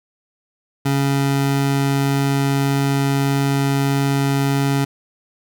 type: tone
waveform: 25% pulse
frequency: 138.59 Hz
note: C#3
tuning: in tune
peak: -12 dBFS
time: 0.85-4.85 s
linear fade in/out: 10 ms
effects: none